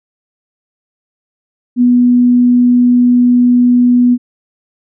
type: tone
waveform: sine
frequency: 245.2 Hz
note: B3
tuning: 12 cents flat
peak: -5 dBFS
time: 1.76-4.18 s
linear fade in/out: 50 ms
effects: none